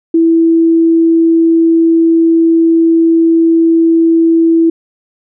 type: tone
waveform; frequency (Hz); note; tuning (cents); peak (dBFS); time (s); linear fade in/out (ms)
sine; 329.6; E4; 0; -5; 0.14-4.7; 5
effects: none